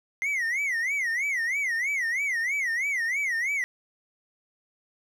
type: tone with vibrato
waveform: triangle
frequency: 2042 Hz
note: C7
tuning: 43 cents flat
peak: -23 dBFS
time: 0.22-3.64 s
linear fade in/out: 0 ms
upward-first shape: sine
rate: 3.1 Hz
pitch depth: 210 cents each way
effects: none